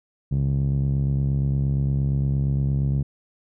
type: tone with low-pass filter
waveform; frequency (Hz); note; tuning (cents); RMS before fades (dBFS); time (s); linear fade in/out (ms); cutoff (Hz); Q
5% pulse; 68.6; C#2; -17; -22; 0.31-3.03; 10; 140; 2.5
effects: none